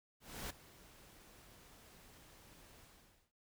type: noise with ADSR envelope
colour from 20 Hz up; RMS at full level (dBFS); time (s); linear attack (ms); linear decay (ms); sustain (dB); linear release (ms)
pink; -43; 0.2-3.32; 300; 9; -18; 520
effects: none